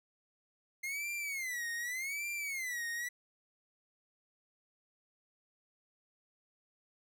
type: tone with vibrato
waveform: 45% pulse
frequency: 2100 Hz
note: C7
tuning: 6 cents sharp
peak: -36 dBFS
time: 0.83-3.09 s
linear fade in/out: 10 ms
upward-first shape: sine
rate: 0.85 Hz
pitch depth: 210 cents each way
effects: none